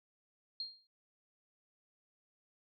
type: tone with exponential decay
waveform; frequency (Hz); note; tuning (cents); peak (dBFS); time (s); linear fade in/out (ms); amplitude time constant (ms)
sine; 4219; C8; +14; -35; 0.6-0.87; 2; 57
effects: none